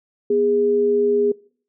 sine tone pair together, 244.9 / 411.8 Hz, B3 / G#4, -14 / -15 cents, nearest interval major sixth, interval 899 cents, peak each -25 / -15 dBFS, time 0.3-1.32 s, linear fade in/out 5 ms, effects noise-tail reverb RT60 0.5 s tail -23 dB re dry

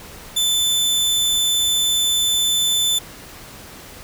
sawtooth tone, 3520 Hz, A7, in tune, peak -13 dBFS, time 0.36-2.99 s, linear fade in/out 10 ms, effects pink hiss -39 dBFS RMS until 4.03 s

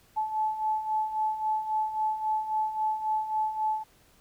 sine beating tone pair, 863 / 866.7 Hz, A5 / A5, -34 / -26 cents, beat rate 3.7 Hz, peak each -33 / -27 dBFS, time 0.16-3.84 s, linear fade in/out 20 ms, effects pink hiss -61 dBFS RMS until 4.2 s

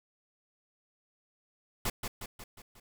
pink noise with echo, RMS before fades -31 dBFS, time 1.85-1.9 s, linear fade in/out 5 ms, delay 180 ms, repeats 5, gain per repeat -5 dB, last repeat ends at 2.8 s, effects none

